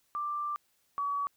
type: tone pair in turn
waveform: sine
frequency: 1180 / 1136.1 Hz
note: D6 / C#6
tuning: +8 / +42 cents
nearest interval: minor second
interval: 66 cents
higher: first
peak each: -31 / -29 dBFS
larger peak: second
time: 0.15-0.56 / 0.98-1.27 s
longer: first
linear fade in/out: 0 ms
effects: white hiss -72 dBFS RMS until 1.36 s